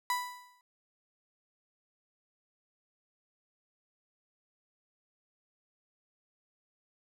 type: tone with exponential decay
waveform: 35% pulse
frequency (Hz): 987.8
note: B5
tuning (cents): 0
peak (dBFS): -25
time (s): 0.1-0.61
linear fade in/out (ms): 1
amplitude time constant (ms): 110
effects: none